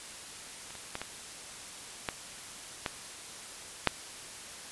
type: clicks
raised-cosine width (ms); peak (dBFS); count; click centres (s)
0.3; -30 / -29 / -18 / -20 / -14 / -14 / -6; 7; 0.706 / 0.753 / 0.954 / 1.016 / 2.088 / 2.862 / 3.873
effects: white hiss -45 dBFS RMS until 4.71 s + resampled to 24000 Hz